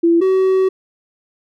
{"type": "tone pair in turn", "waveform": ["sine", "triangle"], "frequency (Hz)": [337.1, 378.4], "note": ["E4", "F#4"], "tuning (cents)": [39, 39], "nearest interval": "major second", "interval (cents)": 200, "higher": "second", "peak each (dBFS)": -9, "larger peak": "neither", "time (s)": [[0.03, 0.21], [0.21, 0.69]], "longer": "second", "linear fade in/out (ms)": 10, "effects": []}